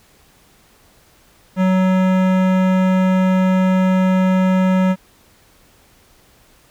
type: tone with hard clipping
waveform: sine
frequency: 186.6 Hz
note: F#3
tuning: 15 cents sharp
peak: -14 dBFS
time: 1.56-4.96 s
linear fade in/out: 50 ms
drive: 18 dB
effects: pink hiss -52 dBFS RMS until 6.7 s

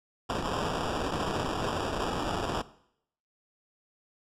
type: noise with sample-and-hold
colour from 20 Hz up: blue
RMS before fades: -31 dBFS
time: 0.29-2.62 s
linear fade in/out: 10 ms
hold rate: 2100 Hz
effects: noise-tail reverb RT60 0.7 s tail -18 dB re dry + low-pass 7000 Hz 12 dB/octave

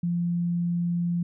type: tone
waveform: sine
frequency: 172.9 Hz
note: F3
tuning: 17 cents flat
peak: -23 dBFS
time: 0.03-1.23 s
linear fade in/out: 5 ms
effects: none

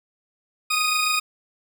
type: tone pair together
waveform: 20% pulse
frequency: 1247.1 / 2467 Hz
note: D#6 / D#7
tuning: +4 / -15 cents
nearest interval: octave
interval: 1181 cents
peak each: -17 / -19 dBFS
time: 0.7-1.2 s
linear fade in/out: 10 ms
effects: none

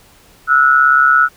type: tone pair together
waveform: sine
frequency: 1318.5 / 1456.1 Hz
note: E6 / F#6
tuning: 0 / -28 cents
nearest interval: major second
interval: 172 cents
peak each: -10 dBFS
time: 0.47-1.29 s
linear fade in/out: 50 ms
effects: pink hiss -47 dBFS RMS until 1.36 s

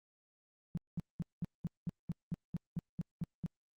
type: tone bursts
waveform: sine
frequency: 170 Hz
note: F3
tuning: 46 cents flat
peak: -33 dBFS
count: 13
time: 0.75-3.462 s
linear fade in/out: 0 ms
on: 24 ms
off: 200 ms
effects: Opus 48 kbps

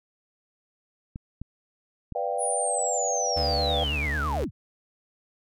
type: clicks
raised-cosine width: 5 ms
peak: -23 dBFS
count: 3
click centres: 1.159 / 1.416 / 2.123 s
type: chord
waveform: sine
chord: G dominant seventh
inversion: first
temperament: equal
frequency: 493.9 / 587.3 / 698.5 / 784 Hz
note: B4 / D5 / F5 / G5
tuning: 0 / 0 / 0 / 0 cents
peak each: -31 dBFS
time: 2.15-3.84 s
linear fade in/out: 5 ms
type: linear sweep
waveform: sine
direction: down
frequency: 9930 to 41.2 Hz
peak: -27 dBFS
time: 2.38-4.51 s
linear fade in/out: 50 ms
type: tone with vibrato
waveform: 40% pulse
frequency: 73.42 Hz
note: D2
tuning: in tune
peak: -27 dBFS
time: 3.36-4.45 s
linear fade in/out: 10 ms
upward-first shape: triangle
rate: 9.1 Hz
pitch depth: 120 cents each way
effects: none

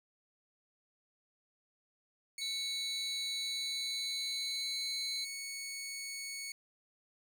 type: tone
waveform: 15% pulse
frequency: 2217 Hz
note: C#7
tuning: in tune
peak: -34 dBFS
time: 2.38-6.52 s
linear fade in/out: 2 ms
type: tone with pitch glide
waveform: sine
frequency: 3953 to 4064 Hz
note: B7 to B7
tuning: +1 to +49 cents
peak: -36 dBFS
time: 2.41-5.25 s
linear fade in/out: 10 ms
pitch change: +48 cents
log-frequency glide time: 3.4-4.89 s
effects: none

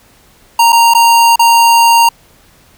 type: tone with dropouts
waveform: square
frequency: 929 Hz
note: A#5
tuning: 6 cents flat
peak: -5 dBFS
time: 0.59-2.09 s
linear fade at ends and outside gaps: 5 ms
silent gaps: 0.723-0.727 / 0.938-0.948 / 1.359-1.393 s
effects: pink hiss -46 dBFS RMS until 2.77 s

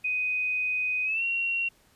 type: tone with pitch glide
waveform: sine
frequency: 2500 to 2742 Hz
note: D#7 to F7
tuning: +8 to -32 cents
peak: -25 dBFS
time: 0.04-1.69 s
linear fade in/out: 10 ms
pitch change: +160 cents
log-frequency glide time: 1.04-1.23 s
effects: pink hiss -62 dBFS RMS until 1.95 s + resampled to 32000 Hz

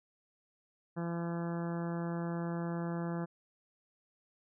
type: harmonic tone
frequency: 169.8 Hz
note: F3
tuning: 48 cents flat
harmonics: 1 / 2 / 3 / 4 / 5 / 6 / 7 / 8 / 9 / 10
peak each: -35 / -41 / -45 / -47 / -49 / -51 / -52 / -53 / -54 / -55 dBFS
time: 0.96-3.26 s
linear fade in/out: 20 ms
effects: none

